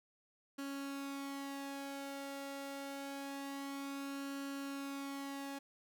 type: tone with flanger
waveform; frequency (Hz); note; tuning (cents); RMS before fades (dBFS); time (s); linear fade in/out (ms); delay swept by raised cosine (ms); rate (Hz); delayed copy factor
sawtooth; 277.2; C#4; 0; -44; 0.58-5.59; 10; 0.69 to 1.46; 0.26; +0.5
effects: none